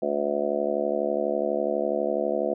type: harmonic tone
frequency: 72.1 Hz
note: D2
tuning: 31 cents flat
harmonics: 3 / 4 / 5 / 6 / 7 / 8 / 9 / 10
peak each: -34 / -35 / -30 / -38 / -28 / -33 / -28 / -37 dBFS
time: 0.02-2.54 s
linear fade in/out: 5 ms
effects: none